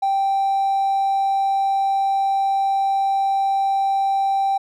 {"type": "tone with hard clipping", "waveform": "triangle", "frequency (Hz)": 783, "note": "G5", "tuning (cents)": -2, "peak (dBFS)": -17, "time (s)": [0.02, 4.58], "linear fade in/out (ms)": 10, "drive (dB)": 4, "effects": []}